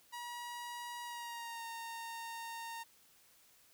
sawtooth tone with pitch glide, 960 to 920.4 Hz, B5 to A#5, -49 to -22 cents, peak -39 dBFS, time 0.12-2.84 s, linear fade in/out 20 ms, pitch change -73 cents, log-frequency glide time 1.03-1.65 s, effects white hiss -66 dBFS RMS until 3.73 s

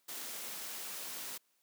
white noise, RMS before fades -43 dBFS, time 0.08-1.38 s, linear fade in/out 10 ms, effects white hiss -75 dBFS RMS until 1.62 s + high-pass 200 Hz 12 dB/octave

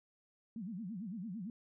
sine tone with vibrato, 202.2 Hz, G#3, 46 cents flat, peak -40 dBFS, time 0.56-1.5 s, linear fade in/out 2 ms, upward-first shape sine, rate 8.9 Hz, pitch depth 270 cents each way, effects none

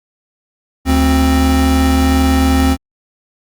square tone pair together, 73.94 / 263.5 Hz, D2 / C4, +12 / +12 cents, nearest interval octave + minor seventh, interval 2200 cents, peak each -13 dBFS, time 0.85-2.77 s, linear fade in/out 50 ms, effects Opus 48 kbps

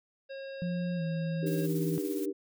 harmonic tone, 542 Hz, C#5, 39 cents flat, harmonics 1 / 3 / 5 / 7 / 9, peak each -39 / -49 / -53 / -56 / -58 dBFS, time 0.29-1.67 s, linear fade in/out 20 ms
sine tone with pitch glide, 174.61 to 163.86 Hz, F3 to E3, 0 to -10 cents, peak -30 dBFS, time 0.62-1.98 s, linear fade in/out 0 ms, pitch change -110 cents, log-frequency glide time 0.96-1.02 s
sine chord, Eb major seventh, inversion third, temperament equal with one note detuned, 293.7 / 311.1 / 392 / 474.6 Hz, D4 / Eb4 / G4 / Bb4, 0 / 0 / 0 / +31 cents, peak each -35 / -37 / -34 / -40 dBFS, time 1.42-2.33 s, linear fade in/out 20 ms
blue noise with tremolo, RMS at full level -44 dBFS, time 1.46-2.26 s, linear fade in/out 10 ms, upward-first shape sine, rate 17 Hz, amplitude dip 35%
effects none

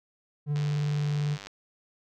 triangle tone with vibrato, 146.83 Hz, D3, in tune, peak -23 dBFS, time 0.46-1.38 s, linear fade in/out 50 ms, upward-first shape sine, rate 20 Hz, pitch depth 28 cents each way
click train, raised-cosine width 0.2 ms, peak -24 dBFS, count 91, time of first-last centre 0.56-1.47 s, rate 98.9 Hz
effects none

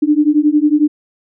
sine beating tone pair, 293.7 / 304.7 Hz, D4 / D#4, 0 / -36 cents, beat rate 11 Hz, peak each -12 dBFS, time 0.02-0.88 s, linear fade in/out 10 ms, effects none

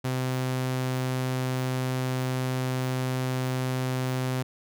sawtooth tone, 128.8 Hz, C3, 27 cents flat, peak -22 dBFS, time 0.04-4.43 s, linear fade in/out 10 ms, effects none

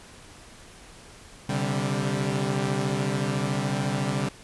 sawtooth chord, C suspended second, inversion none, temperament equal with one note detuned, 130.81 / 144.64 / 196 Hz, C3 / D3 / G3, 0 / -26 / 0 cents, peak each -25 dBFS, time 1.49-4.29 s, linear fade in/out 5 ms, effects pink hiss -48 dBFS RMS until 4.43 s + resampled to 24000 Hz

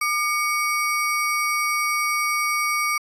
square ring-modulated tone, 1725 Hz, A6, 35 cents flat, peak -18 dBFS, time 0.01-2.98 s, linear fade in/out 5 ms, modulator 520 Hz, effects resampled to 32000 Hz

